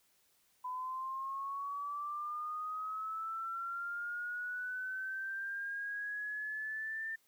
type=linear sweep; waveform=sine; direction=up; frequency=1000 to 1796 Hz; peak=-37 dBFS; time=0.64-7.16 s; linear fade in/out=10 ms; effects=white hiss -72 dBFS RMS until 7.27 s